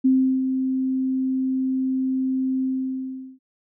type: tone with ADSR envelope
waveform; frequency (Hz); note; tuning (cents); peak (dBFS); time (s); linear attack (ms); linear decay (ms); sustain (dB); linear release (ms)
sine; 261.6; C4; 0; -13; 0.04-3.39; 14; 360; -7; 760
effects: none